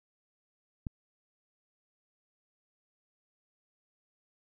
click, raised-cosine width 5 ms, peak -23 dBFS, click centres 0.868 s, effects none

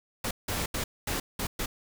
pink noise bursts at uneven times, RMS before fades -31 dBFS, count 6, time 0.24-0.31 / 0.48-0.66 / 0.74-0.84 / 1.07-1.2 / 1.39-1.47 / 1.59-1.66 s, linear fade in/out 5 ms, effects none

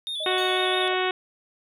triangle tone with vibrato, 3562 Hz, A7, 21 cents sharp, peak -27 dBFS, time 0.07-0.88 s, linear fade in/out 0 ms, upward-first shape square, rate 6 Hz, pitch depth 53 cents each way
sine tone with tremolo, 622.3 Hz, D#5, in tune, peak -32 dBFS, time 0.2-0.94 s, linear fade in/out 5 ms, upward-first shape sine, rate 9.8 Hz, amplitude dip 35%
harmonic tone, 370 Hz, F#4, in tune, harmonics 1 / 2 / 3 / 4 / 5 / 6 / 7 / 8 / 9 / 10, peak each -26 / -29 / -31 / -32 / -33 / -34 / -34 / -35 / -36 / -36 dBFS, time 0.26-1.11 s, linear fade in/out 2 ms
sawtooth tone with exponential decay, 2217 Hz, C#7, in tune, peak -32 dBFS, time 0.38-0.94 s, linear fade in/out 0 ms, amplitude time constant 120 ms
effects none

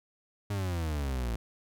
40% pulse exponential sweep, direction down, 103.83 to 55.4 Hz, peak -29 dBFS, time 0.5-1.36 s, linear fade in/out 5 ms, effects none

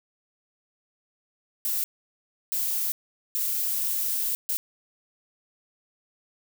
violet noise bursts at uneven times, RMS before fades -27 dBFS, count 4, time 1.65-1.84 / 2.52-2.92 / 3.35-4.35 / 4.49-4.57 s, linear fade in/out 0 ms, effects none

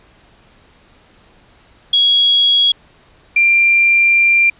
sine tone pair in turn, 3322 / 2376 Hz, G#7 / D7, 0 / +20 cents, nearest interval tritone, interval 580 cents, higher first, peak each -8 dBFS, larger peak neither, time 1.93-2.72 / 3.36-4.5 s, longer second, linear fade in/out 5 ms, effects pink hiss -49 dBFS RMS until 4.59 s + resampled to 8000 Hz

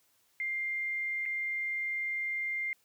sine tone with dropouts, 2100 Hz, C7, 6 cents sharp, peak -31 dBFS, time 0.4-2.73 s, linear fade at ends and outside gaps 1 ms, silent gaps 1.255-1.26 s, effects white hiss -70 dBFS RMS until 2.84 s + high-pass 60 Hz 12 dB/octave

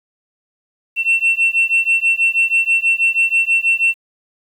sine beating tone pair, 2700 / 2706.2 Hz, E7 / E7, +41 / +45 cents, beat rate 6.2 Hz, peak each -14 dBFS, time 0.96-3.95 s, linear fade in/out 50 ms, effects tanh soft clip ceiling -8 dBFS + 8-bit

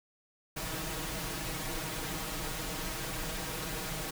pink noise with comb filter, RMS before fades -37 dBFS, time 0.56-4.11 s, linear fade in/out 10 ms, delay 6.3 ms, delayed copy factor +0.95, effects none

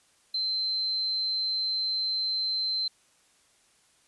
sine tone, 4100 Hz, C8, 36 cents flat, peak -26 dBFS, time 0.34-2.88 s, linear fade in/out 5 ms, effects white hiss -64 dBFS RMS until 4.07 s + resampled to 24000 Hz

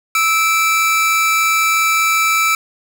45% pulse tone pair together, 1308.2 / 2331 Hz, E6 / D7, -14 / -14 cents, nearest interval minor seventh, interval 1000 cents, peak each -15 dBFS, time 0.15-2.55 s, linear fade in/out 2 ms, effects 7-bit

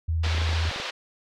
sine tone with vibrato, 81.5 Hz, E2, 19 cents flat, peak -22 dBFS, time 0.08-0.7 s, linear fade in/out 10 ms, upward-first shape triangle, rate 17 Hz, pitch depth 35 cents each way
white band-pass noise, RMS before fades -33 dBFS, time 0.23-0.91 s, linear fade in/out 10 ms, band 380 to 4300 Hz, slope 24 dB/octave
clicks, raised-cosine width 2 ms, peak -25 dBFS, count 10, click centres 0.266 / 0.348 / 0.382 / 0.417 / 0.491 / 0.531 / 0.654 / 0.713 / 0.761 / 0.8 s
effects none

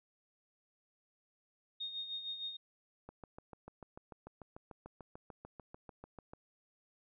sine tone with tremolo, 3700 Hz, A#7, 14 cents flat, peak -37 dBFS, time 1.8-2.57 s, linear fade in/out 10 ms, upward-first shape sine, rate 6.5 Hz, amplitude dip 60%
click train, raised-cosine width 1 ms, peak -35 dBFS, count 23, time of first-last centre 3.09-6.335 s, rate 6.78 Hz
effects none

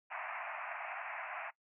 pink band-pass noise, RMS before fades -43 dBFS, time 0.1-1.51 s, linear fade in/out 20 ms, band 640 to 2600 Hz, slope 96 dB/octave, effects noise-tail reverb RT60 0.1 s tail -19 dB re dry

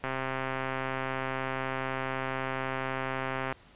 click train, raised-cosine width 0.5 ms, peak -17 dBFS, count 461, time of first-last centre 0.04-3.525 s, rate 132 Hz, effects pink hiss -57 dBFS RMS until 3.75 s + resampled to 8000 Hz

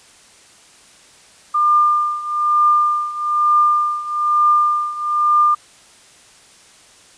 sine tone with tremolo, 1200 Hz, D6, 37 cents sharp, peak -9 dBFS, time 1.54-5.55 s, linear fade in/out 10 ms, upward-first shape triangle, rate 1.1 Hz, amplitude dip 85%, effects white hiss -47 dBFS RMS until 7.17 s + resampled to 22050 Hz

